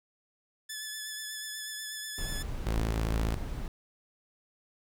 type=tone with vibrato; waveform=10% pulse; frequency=1729 Hz; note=A6; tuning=31 cents flat; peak=-28 dBFS; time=0.69-2.43 s; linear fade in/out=10 ms; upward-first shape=triangle; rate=8.2 Hz; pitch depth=28 cents each way
type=noise; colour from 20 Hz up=brown; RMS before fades=-36 dBFS; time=2.18-3.68 s; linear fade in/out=2 ms
type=tone; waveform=sawtooth; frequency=55 Hz; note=A1; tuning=in tune; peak=-24 dBFS; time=2.66-3.36 s; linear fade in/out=10 ms
effects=none